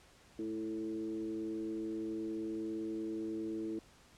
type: tone with frequency modulation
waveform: sine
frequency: 329.6 Hz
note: E4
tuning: in tune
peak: -36 dBFS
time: 0.39-3.79 s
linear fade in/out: 2 ms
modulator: 110 Hz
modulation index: 0.7
effects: pink hiss -62 dBFS RMS until 4.17 s + low-pass 9000 Hz 12 dB/octave